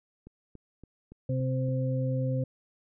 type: click train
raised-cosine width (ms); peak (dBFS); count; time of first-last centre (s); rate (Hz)
3; -34; 6; 0.27-1.686; 3.53
type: harmonic tone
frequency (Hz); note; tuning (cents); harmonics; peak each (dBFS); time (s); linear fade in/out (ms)
130; C3; -11; 1 / 2 / 4; -27 / -35 / -34; 1.29-2.44; 5
effects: none